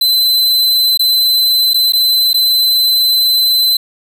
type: tone with dropouts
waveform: 45% pulse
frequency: 4044 Hz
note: B7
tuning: 40 cents sharp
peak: -8 dBFS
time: 0.01-3.77 s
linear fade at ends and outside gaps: 5 ms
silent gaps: 0.975-0.993 / 1.735-1.742 / 1.923-1.933 / 2.332-2.342 s
effects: none